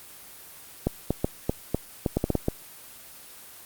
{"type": "clicks", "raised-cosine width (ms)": 2, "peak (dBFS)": -9, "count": 11, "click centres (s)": [0.87, 1.106, 1.245, 1.495, 1.746, 2.062, 2.17, 2.241, 2.303, 2.353, 2.484], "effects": ["white hiss -46 dBFS RMS until 3.65 s", "Opus 24 kbps"]}